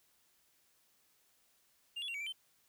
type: tone with pitch steps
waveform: triangle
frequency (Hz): 2805 / 3394 / 2756 / 2269 / 2348 / 3088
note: F7 / G#7 / F7 / C#7 / D7 / G7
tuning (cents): +7 / +37 / -24 / +40 / -1 / -27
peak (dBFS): -37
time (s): 1.96-2.326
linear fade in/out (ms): 10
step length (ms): 61
effects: white hiss -72 dBFS RMS until 2.68 s